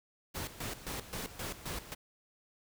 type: noise with tremolo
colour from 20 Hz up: pink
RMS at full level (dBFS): -39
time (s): 0.34-1.95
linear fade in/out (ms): 20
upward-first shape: square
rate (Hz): 3.8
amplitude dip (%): 75
effects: none